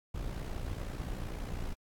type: noise with amplitude modulation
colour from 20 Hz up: brown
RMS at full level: -35 dBFS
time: 0.14-1.74 s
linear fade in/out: 10 ms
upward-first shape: sine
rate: 59.5 Hz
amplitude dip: 60%
effects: AAC 64 kbps